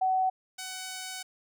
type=tone pair in turn; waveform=sine / 5% pulse; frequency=752 / 749.3 Hz; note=F#5 / F#5; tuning=+28 / +22 cents; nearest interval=unison; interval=6 cents; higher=first; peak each=-23 / -25 dBFS; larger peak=first; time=0.01-0.3 / 0.58-1.23 s; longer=second; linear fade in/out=10 ms; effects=none